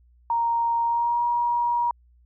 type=tone with pitch glide; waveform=sine; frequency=932.3 to 953.5 Hz; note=A#5 to A#5; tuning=0 to +39 cents; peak=-20 dBFS; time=0.3-1.91 s; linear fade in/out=2 ms; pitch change=+39 cents; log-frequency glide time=0.84-1.22 s; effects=added 60 Hz sine -54 dBFS peak until 2.25 s